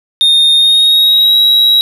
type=tone with pitch glide; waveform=triangle; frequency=3674 to 3859 Hz; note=A#7 to B7; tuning=-26 to -41 cents; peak=-4 dBFS; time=0.21-1.81 s; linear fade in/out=0 ms; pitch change=+85 cents; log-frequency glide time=0.55-1.37 s; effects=none